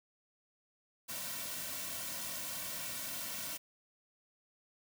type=noise with comb filter; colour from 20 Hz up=white; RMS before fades=-41 dBFS; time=1.08-3.58 s; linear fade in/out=20 ms; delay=2.4 ms; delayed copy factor=-0.75; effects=none